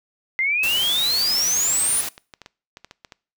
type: exponential sweep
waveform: sine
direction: up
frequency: 2053 to 9956 Hz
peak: -18 dBFS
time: 0.39-2.01 s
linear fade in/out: 0 ms
type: noise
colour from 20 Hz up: white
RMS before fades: -28 dBFS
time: 0.63-2.09 s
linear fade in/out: 5 ms
type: clicks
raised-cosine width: 0.2 ms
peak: -22 dBFS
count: 12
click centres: 1.43 / 1.512 / 1.863 / 2.179 / 2.338 / 2.417 / 2.461 / 2.771 / 2.846 / 2.911 / 3.048 / 3.122 s
effects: noise-tail reverb RT60 0.4 s tail -23 dB re dry